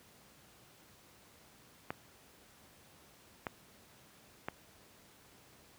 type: clicks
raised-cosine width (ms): 0.5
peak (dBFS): -21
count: 3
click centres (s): 1.905 / 3.468 / 4.485
effects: pink hiss -61 dBFS RMS until 5.78 s + high-pass 80 Hz 12 dB/octave